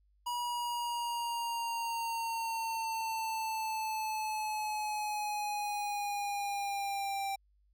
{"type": "linear sweep", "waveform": "square", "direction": "down", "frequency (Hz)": [968, 784], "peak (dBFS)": -34, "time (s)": [0.26, 7.36], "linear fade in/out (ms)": 10, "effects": ["added 50 Hz sine -66 dBFS peak until 7.73 s"]}